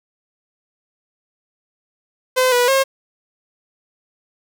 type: tone with pitch steps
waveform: sawtooth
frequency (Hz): 512 / 489.2 / 538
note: C5 / B4 / C5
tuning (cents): -38 / -16 / +48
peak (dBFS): -9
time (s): 2.36-2.84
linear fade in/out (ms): 20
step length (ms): 160
effects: 7-bit